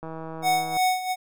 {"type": "click train", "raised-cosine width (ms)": 1, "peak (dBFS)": -23, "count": 120, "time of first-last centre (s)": [0.03, 0.769], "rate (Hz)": 161}
{"type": "tone with tremolo", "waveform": "square", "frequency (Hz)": 740, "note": "F#5", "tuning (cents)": 0, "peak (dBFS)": -19, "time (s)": [0.42, 1.16], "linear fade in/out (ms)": 50, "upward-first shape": "sine", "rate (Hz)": 2.9, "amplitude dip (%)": 75}
{"effects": []}